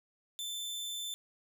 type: tone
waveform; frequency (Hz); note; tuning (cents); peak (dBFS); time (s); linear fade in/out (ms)
sawtooth; 3538; A7; +9; -34; 0.39-1.14; 0
effects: none